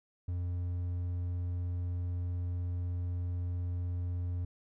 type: tone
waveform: triangle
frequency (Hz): 88.4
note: F2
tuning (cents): +22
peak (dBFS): -30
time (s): 0.28-4.45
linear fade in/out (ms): 5
effects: none